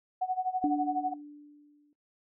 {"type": "tone with tremolo", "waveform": "sine", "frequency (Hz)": 742, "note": "F#5", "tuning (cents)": 5, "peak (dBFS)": -25, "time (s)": [0.21, 1.14], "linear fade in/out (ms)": 10, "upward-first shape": "sine", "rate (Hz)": 12, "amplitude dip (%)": 85}
{"type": "tone with exponential decay", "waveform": "sine", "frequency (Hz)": 293.7, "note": "D4", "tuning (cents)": 0, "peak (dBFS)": -24, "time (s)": [0.64, 1.93], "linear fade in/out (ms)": 1, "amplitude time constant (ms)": 280}
{"effects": ["noise-tail reverb RT60 0.2 s tail -21 dB re dry"]}